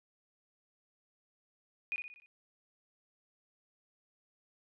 sine tone with echo, 2463 Hz, D#7, 18 cents flat, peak -32 dBFS, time 1.92-1.96 s, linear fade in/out 0 ms, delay 60 ms, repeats 5, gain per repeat -6 dB, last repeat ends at 2.26 s, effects none

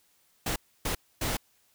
pink noise bursts at uneven times, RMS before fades -30 dBFS, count 3, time 0.46-0.56 / 0.85-0.95 / 1.21-1.37 s, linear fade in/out 5 ms, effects white hiss -67 dBFS RMS until 1.74 s

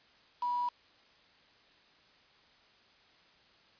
sine tone with quantisation, 974 Hz, B5, 24 cents flat, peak -30 dBFS, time 0.42-0.69 s, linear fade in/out 5 ms, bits 7, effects white hiss -63 dBFS RMS until 3.79 s + resampled to 11025 Hz

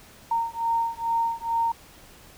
sine beating tone pair, 920 / 922.3 Hz, A#5 / A#5, -23 / -19 cents, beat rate 2.3 Hz, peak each -26 dBFS, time 0.31-1.72 s, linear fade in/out 5 ms, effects pink hiss -50 dBFS RMS until 2.37 s

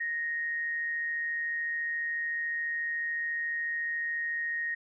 sine tone with amplitude modulation, 1864.7 Hz, A#6, in tune, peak -28 dBFS, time 0-4.75 s, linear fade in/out 10 ms, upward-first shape sine, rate 154 Hz, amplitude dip 35%, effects none

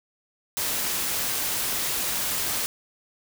white noise, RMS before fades -27 dBFS, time 0.57-2.66 s, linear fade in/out 0 ms, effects none

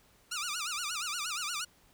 10% pulse tone with vibrato, 1306 Hz, E6, 17 cents flat, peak -25 dBFS, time 0.31-1.65 s, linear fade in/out 10 ms, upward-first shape sine, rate 8.5 Hz, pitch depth 200 cents each way, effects pink hiss -64 dBFS RMS until 1.93 s

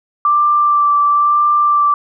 sine tone with vibrato, 1174.7 Hz, D6, in tune, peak -9 dBFS, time 0.25-1.94 s, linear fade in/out 2 ms, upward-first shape sine, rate 1 Hz, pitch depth 14 cents each way, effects none

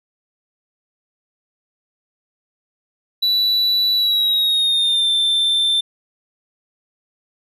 triangle tone with pitch glide, 3951 to 3561 Hz, B7 to A7, 0 to +20 cents, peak -13 dBFS, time 3.22-5.81 s, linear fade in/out 10 ms, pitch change -180 cents, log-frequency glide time 3.95-5.1 s, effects none

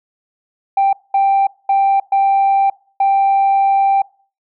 sine tone bursts at uneven times, 786 Hz, G5, 4 cents sharp, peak -8 dBFS, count 5, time 0.77-0.93 / 1.14-1.47 / 1.69-2 / 2.12-2.7 / 3-4.02 s, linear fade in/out 5 ms, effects noise-tail reverb RT60 0.4 s tail -23 dB re dry + tanh soft clip ceiling -8 dBFS

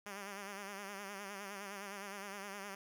5% pulse tone with vibrato, 199.6 Hz, G3, 32 cents sharp, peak -33 dBFS, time 0.06-2.75 s, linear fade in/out 2 ms, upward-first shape sine, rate 9.7 Hz, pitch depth 64 cents each way, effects none

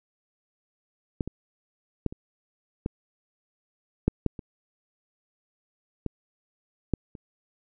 clicks, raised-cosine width 3 ms, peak -14 / -20 / -12 / -25 / -14 / -7 / -10 / -24 / -16 / -10 / -29 dBFS, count 11, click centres 1.208 / 1.276 / 2.063 / 2.125 / 2.861 / 4.08 / 4.263 / 4.392 / 6.063 / 6.937 / 7.152 s, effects none

